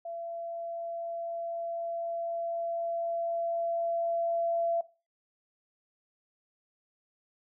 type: tone with level ramp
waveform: sine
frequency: 676 Hz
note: E5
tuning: 43 cents sharp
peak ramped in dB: -36 to -26 dBFS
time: 0.05-4.81 s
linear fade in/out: 5 ms
effects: noise-tail reverb RT60 0.3 s tail -17 dB re dry